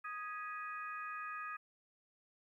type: harmonic tone with a mistuned harmonic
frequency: 415.3 Hz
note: G#4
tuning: in tune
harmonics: 3 / 4 / 5 / 6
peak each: -43 / -47 / -54 / -51 dBFS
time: 0.04-1.57 s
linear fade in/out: 10 ms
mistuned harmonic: 5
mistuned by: -120 cents
effects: 13-bit